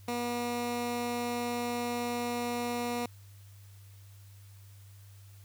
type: tone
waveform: 15% pulse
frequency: 240.6 Hz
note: B3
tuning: 45 cents flat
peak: -25 dBFS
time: 0.08-3.06 s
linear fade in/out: 2 ms
effects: added 99 Hz sine -50 dBFS peak until 5.44 s + white hiss -62 dBFS RMS until 5.44 s